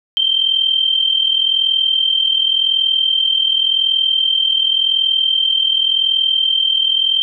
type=tone with amplitude modulation; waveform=sine; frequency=3136 Hz; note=G7; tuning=in tune; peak=-9 dBFS; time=0.17-7.22 s; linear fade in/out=0 ms; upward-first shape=sine; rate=40.9 Hz; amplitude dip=70%; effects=none